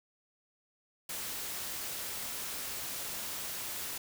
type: noise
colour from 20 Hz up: white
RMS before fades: -39 dBFS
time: 1.09-3.98 s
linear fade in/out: 5 ms
effects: none